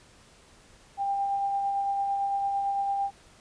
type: tone with tremolo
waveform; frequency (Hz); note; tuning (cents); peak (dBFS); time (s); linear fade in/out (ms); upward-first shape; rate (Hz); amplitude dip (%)
sine; 795; G5; +24; -24; 0.97-3.11; 50; sine; 8.9; 25
effects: pink hiss -56 dBFS RMS until 3.4 s + resampled to 22050 Hz